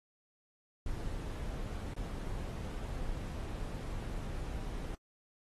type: noise with dropouts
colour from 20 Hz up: brown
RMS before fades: -39 dBFS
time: 0.86-4.95 s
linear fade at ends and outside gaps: 2 ms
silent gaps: 1.938-1.964 s
effects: AAC 32 kbps